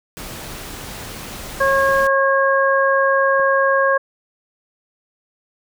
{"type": "noise", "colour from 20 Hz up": "pink", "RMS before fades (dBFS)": -32, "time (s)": [0.17, 2.07], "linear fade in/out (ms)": 0}
{"type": "harmonic tone", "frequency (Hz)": 544, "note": "C#5", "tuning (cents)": -33, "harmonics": [1, 2, 3], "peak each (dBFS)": [-16, -18, -18], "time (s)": [1.6, 3.98], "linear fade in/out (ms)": 10}
{"type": "clicks", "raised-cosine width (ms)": 1, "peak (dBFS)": -23, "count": 2, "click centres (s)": [3.395, 3.401]}
{"effects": []}